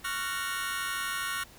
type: chord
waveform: sawtooth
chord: Gb major seventh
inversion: second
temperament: just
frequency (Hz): 1110 / 1387.5 / 1480 / 1850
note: Db6 / F6 / Gb6 / Bb6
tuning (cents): +2 / -12 / 0 / -14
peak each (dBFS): -33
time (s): 0.04-1.44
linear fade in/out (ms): 10
effects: pink hiss -53 dBFS RMS until 1.58 s